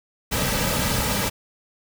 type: noise with comb filter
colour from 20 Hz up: pink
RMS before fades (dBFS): -23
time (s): 0.31-1.3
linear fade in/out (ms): 20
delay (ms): 2.8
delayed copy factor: -0.6
effects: none